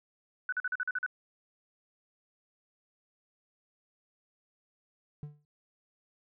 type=tone bursts; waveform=sine; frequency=1492 Hz; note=F#6; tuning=14 cents sharp; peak=-29 dBFS; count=8; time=0.49-1.063 s; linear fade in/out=2 ms; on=34 ms; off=43 ms
type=tone with exponential decay; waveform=triangle; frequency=147.8 Hz; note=D3; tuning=11 cents sharp; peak=-33 dBFS; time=5.23-5.45 s; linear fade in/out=0 ms; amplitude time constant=46 ms
effects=none